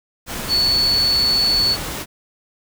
sine tone in noise, 4435 Hz, C#8, in tune, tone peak -14 dBFS, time 0.48-1.77 s, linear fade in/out 50 ms, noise pink, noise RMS -27 dBFS, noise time 0.26-2.06 s, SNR +10 dB, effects none

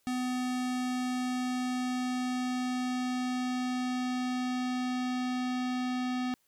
square tone with low-pass filter sweep, 251.5 Hz, B3, 32 cents sharp, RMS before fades -32 dBFS, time 0.07-6.34 s, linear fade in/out 0 ms, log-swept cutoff 9400 to 4600 Hz, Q 0.95, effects white hiss -72 dBFS RMS until 6.47 s

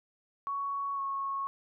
sine tone with pitch glide, 1116 to 1098.7 Hz, C#6 to C#6, +11 to -16 cents, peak -31 dBFS, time 0.47-1.47 s, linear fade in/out 0 ms, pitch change -27 cents, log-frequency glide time 0.95-1 s, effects none

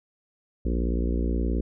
harmonic tone, 58.9 Hz, A#1, 19 cents sharp, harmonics 1 / 3 / 4 / 5 / 6 / 7 / 8 / 9, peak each -24 / -33 / -32 / -34 / -35 / -38 / -40 / -44 dBFS, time 0.65-1.61 s, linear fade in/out 5 ms, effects none

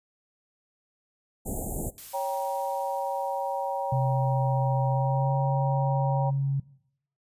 pink band-stop noise, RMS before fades -32 dBFS, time 1.45-1.91 s, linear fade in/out 20 ms, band 820 to 7000 Hz, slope 96 dB/octave
blue noise with exponential decay, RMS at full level -41 dBFS, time 1.98-5.89 s, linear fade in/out 0 ms, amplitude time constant 850 ms
sine chord, G diminished, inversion second, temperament equal with one note detuned, 554.4 / 784 / 946.4 Hz, Db5 / G5 / Bb5, 0 / 0 / +26 cents, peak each -31 dBFS, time 2.13-6.31 s, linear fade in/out 20 ms
sine tone with pitch glide, 130.81 to 137.63 Hz, C3 to C#3, 0 to -12 cents, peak -23 dBFS, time 3.92-6.6 s, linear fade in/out 5 ms, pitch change +88 cents, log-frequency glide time 4.91-5.34 s
effects noise-tail reverb RT60 0.7 s tail -20 dB re dry + resampled to 32000 Hz

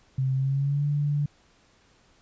sine tone with pitch glide, 132.1 to 145.73 Hz, C3 to D3, +17 to -13 cents, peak -22 dBFS, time 0.18-1.26 s, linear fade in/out 5 ms, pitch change +170 cents, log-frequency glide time 0.34-0.86 s, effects pink hiss -61 dBFS RMS until 2.21 s + resampled to 16000 Hz

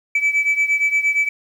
sine beating tone pair, 2300 / 2308.6 Hz, D7 / D7, -37 / -30 cents, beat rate 8.6 Hz, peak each -15 / -18 dBFS, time 0.15-1.29 s, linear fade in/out 5 ms, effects tanh soft clip ceiling -12 dBFS + 8-bit

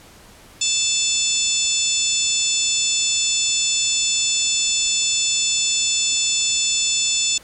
harmonic tone, 880 Hz, A5, in tune, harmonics 3 / 4 / 5 / 6 / 7 / 8 / 9, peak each -27 / -23 / -30 / -26 / -30 / -21 / -28 dBFS, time 0.61-7.38 s, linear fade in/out 5 ms, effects pink hiss -46 dBFS RMS until 7.43 s + low-pass 12000 Hz 12 dB/octave

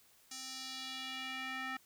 square tone with band-pass filter sweep, 261.6 Hz, C4, in tune, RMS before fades -43 dBFS, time 0.31-1.77 s, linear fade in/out 5 ms, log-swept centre 6300 to 1700 Hz, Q 1.9, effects white hiss -66 dBFS RMS until 1.85 s

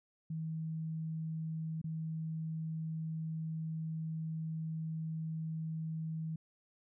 sine tone with dropouts, 160 Hz, D#3, 49 cents sharp, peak -36 dBFS, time 0.3-6.36 s, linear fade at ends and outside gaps 5 ms, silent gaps 1.816-1.841 s, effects none

